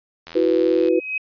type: click train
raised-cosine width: 0.2 ms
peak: -19 dBFS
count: 52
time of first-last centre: 0.27-0.884 s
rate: 83 Hz
type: chord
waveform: sine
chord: E suspended second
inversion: none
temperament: just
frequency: 329.6 / 370.8 / 494.4 Hz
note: E4 / F#4 / B4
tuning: 0 / +4 / +2 cents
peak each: -19 / -19 / -19 dBFS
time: 0.35-1 s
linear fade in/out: 10 ms
type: tone with exponential growth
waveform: sine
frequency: 2534 Hz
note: D#7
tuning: 31 cents sharp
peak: -19 dBFS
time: 0.67-1.18 s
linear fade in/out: 5 ms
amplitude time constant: 110 ms
effects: resampled to 11025 Hz